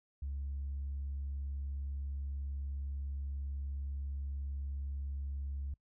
sine tone, 69.5 Hz, C#2, 5 cents sharp, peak -35 dBFS, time 0.22-5.74 s, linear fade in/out 5 ms, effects noise-tail reverb RT60 0.1 s tail -26 dB re dry + tanh soft clip ceiling -33 dBFS

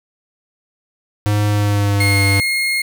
square tone with pitch glide, 104.1 to 98.77 Hz, G#2 to G2, +5 to +14 cents, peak -14 dBFS, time 1.26-2.4 s, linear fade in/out 0 ms, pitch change -91 cents, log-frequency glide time 1.49-2.23 s
35% pulse tone, 2145 Hz, C7, 42 cents sharp, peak -14 dBFS, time 2-2.82 s, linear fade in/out 5 ms
effects none

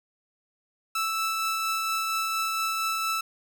sawtooth tone with tremolo, 1318 Hz, E6, 1 cent flat, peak -21 dBFS, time 0.95-3.21 s, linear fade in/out 5 ms, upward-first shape triangle, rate 4.3 Hz, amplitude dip 25%, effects none

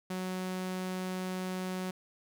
sawtooth tone, 185 Hz, F#3, in tune, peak -30 dBFS, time 0.1-1.91 s, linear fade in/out 5 ms, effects none

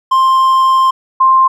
triangle / sine tone pair in turn, 1052 / 1052 Hz, C6 / C6, +9 / +9 cents, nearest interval unison, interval 0 cents, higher neither, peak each -5 dBFS, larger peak neither, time 0.11-0.91 / 1.2-1.48 s, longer first, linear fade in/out 10 ms, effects none

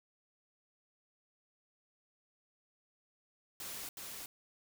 white noise with echo, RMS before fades -44 dBFS, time 3.6-3.89 s, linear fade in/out 2 ms, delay 370 ms, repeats 1, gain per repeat -2 dB, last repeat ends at 4.26 s, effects none

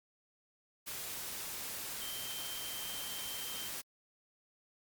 sine tone in noise, 3136 Hz, G7, in tune, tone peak -45 dBFS, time 2-3.69 s, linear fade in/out 20 ms, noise white, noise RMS -42 dBFS, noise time 0.86-3.82 s, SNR -6 dB, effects Opus 48 kbps

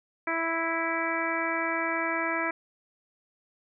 harmonic tone, 329.6 Hz, E4, in tune, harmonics 1 / 2 / 3 / 4 / 5 / 6 / 7, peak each -34 / -34 / -34 / -34 / -34 / -34 / -34 dBFS, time 0.27-2.51 s, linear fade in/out 5 ms, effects none

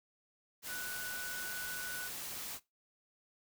sine tone in noise, 1483 Hz, F#6, 4 cents sharp, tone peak -41 dBFS, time 0.67-2.1 s, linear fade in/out 50 ms, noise white, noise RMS -43 dBFS, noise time 0.62-2.6 s, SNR -1 dB, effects noise-tail reverb RT60 0.2 s tail -19 dB re dry

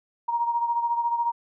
sine beating tone pair, 939 / 953 Hz, A#5 / A#5, +12 / +38 cents, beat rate 14 Hz, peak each -23 / -30 dBFS, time 0.28-1.32 s, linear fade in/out 10 ms, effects none

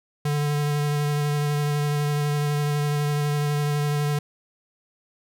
square tone with vibrato, 146.83 Hz, D3, in tune, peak -22 dBFS, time 0.25-4.19 s, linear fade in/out 5 ms, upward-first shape sine, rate 12 Hz, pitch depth 14 cents each way, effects none

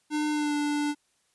square tone with pitch glide, 301.2 to 293.8 Hz, D4 to D4, +44 to +1 cents, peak -26 dBFS, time 0.1-0.95 s, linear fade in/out 50 ms, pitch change -43 cents, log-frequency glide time 0.31-0.54 s, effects white hiss -70 dBFS RMS until 1.34 s + resampled to 24000 Hz

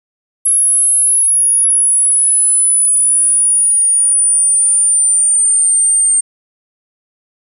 sine linear sweep, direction down, 10790 to 8710 Hz, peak -8 dBFS, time 0.45-6.21 s, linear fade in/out 10 ms, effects 8-bit

